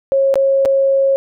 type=tone with dropouts; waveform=sine; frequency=544 Hz; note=C#5; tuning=33 cents flat; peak=-10 dBFS; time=0.12-1.16 s; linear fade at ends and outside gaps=0 ms; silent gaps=0.341-0.356 / 0.651-0.657 s; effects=none